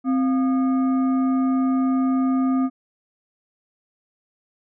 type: tone with frequency modulation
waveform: sine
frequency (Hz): 261.6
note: C4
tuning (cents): 0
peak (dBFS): -17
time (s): 0.04-2.7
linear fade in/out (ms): 50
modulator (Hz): 960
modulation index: 0.37
effects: none